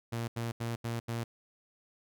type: tone bursts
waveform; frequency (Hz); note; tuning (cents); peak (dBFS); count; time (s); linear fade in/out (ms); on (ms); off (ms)
sawtooth; 116.54; A#2; 0; -29; 5; 0.12-1.24; 10; 160; 80
effects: none